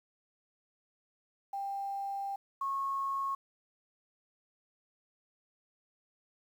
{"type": "tone pair in turn", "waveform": "sine", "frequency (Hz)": [792, 1093.8], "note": ["G5", "C#6"], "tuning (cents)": [18, -23], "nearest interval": "tritone", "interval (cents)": 559, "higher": "second", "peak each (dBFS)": [-34, -31], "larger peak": "second", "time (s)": [[1.53, 2.36], [2.61, 3.35]], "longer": "first", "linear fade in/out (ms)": 5, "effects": ["10-bit"]}